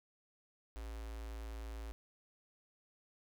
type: tone with notch filter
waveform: square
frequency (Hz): 55.6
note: A1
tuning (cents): +19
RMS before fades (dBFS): -45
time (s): 0.76-1.92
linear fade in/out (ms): 0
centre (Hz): 170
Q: 1.3
effects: none